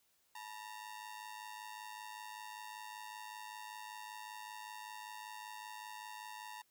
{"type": "ring-modulated tone", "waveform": "sawtooth", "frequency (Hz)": 918, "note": "A#5", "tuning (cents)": -27, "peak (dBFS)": -40, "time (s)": [0.35, 6.62], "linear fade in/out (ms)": 5, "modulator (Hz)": 52.6, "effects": ["white hiss -75 dBFS RMS until 6.7 s"]}